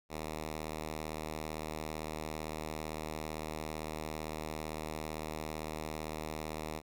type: tone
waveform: 5% pulse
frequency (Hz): 77.78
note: D#2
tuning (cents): 0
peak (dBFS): -27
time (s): 0.09-6.82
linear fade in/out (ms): 50
effects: none